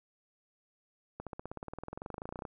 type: accelerating click train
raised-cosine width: 1 ms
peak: -26 dBFS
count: 28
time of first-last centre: 1.2-2.452 s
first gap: 67 ms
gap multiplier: 0.97
effects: none